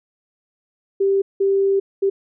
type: tone bursts at uneven times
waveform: sine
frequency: 392.2 Hz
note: G4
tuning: 1 cent sharp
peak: -14 dBFS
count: 3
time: 1-1.22 / 1.4-1.8 / 2.02-2.1 s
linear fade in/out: 10 ms
effects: none